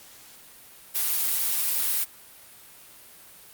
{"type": "noise", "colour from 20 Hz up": "blue", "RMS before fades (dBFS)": -25, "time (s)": [0.94, 2.05], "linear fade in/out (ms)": 20, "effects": ["white hiss -49 dBFS RMS until 3.53 s", "Opus 48 kbps"]}